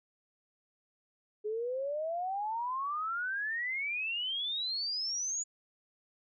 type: exponential sweep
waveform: sine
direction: up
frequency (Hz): 415.3 to 6950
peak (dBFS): -32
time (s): 1.44-5.44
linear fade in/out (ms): 20
effects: none